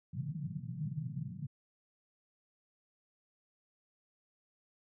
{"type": "band-pass noise", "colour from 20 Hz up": "white", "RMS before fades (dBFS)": -40, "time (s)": [0.13, 1.47], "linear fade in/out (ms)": 10, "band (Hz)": [120, 170], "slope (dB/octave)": 48, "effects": []}